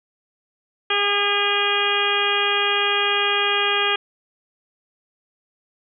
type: harmonic tone with a mistuned harmonic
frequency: 407.2 Hz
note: G#4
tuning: 34 cents flat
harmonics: 1 / 2 / 3 / 4 / 5 / 6 / 7 / 8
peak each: -26 / -28 / -25 / -26 / -29 / -25 / -26 / -24 dBFS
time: 0.9-3.96 s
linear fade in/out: 5 ms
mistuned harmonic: 5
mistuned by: -24 cents
effects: none